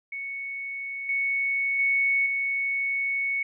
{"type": "tone with level steps", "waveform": "sine", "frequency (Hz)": 2217, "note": "C#7", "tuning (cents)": 0, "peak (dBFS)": [-31, -23, -20, -24], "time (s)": [0.12, 3.43], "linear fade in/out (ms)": 5, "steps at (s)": [1.09, 1.79, 2.26], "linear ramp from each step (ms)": 2, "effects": []}